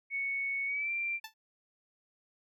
sine tone with pitch glide, 2217 to 2362 Hz, C#7 to D7, 0 to +9 cents, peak -31 dBFS, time 0.1-1.2 s, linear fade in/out 50 ms, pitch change +109 cents, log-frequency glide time 0.66-0.91 s
10% pulse tone with exponential decay, 880 Hz, A5, in tune, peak -30 dBFS, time 1.24-1.34 s, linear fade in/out 5 ms, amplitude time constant 21 ms
effects none

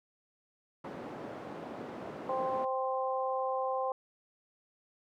white band-pass noise, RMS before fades -43 dBFS, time 0.84-2.65 s, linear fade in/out 5 ms, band 170 to 630 Hz, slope 12 dB/octave
harmonic tone, 261.6 Hz, C4, in tune, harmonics 2 / 3 / 4, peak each -33 / -35 / -36 dBFS, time 2.29-3.92 s, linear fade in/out 2 ms
effects none

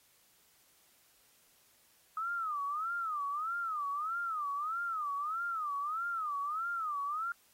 sine tone with vibrato, 1255 Hz, D#6, 15 cents sharp, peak -33 dBFS, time 2.17-7.32 s, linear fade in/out 2 ms, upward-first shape sine, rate 1.6 Hz, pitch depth 190 cents each way, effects white hiss -67 dBFS RMS until 7.53 s + AAC 48 kbps

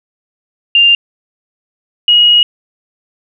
sine tone pair in turn, 2795 / 2892 Hz, F7 / F#7, +1 / -40 cents, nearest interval minor second, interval 59 cents, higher second, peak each -4 dBFS, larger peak neither, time 0.75-0.95 / 2.08-2.43 s, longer second, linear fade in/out 2 ms, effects none

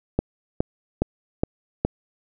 click train, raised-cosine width 2 ms, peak -6 dBFS, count 5, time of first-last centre 0.19-1.85 s, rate 2.41 Hz, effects none

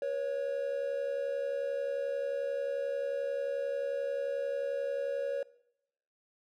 triangle tone pair together, 483.1 / 554.4 Hz, B4 / C#5, -38 / 0 cents, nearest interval major second, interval 238 cents, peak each -35 / -30 dBFS, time 0.02-5.43 s, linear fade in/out 2 ms, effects noise-tail reverb RT60 0.8 s tail -21 dB re dry

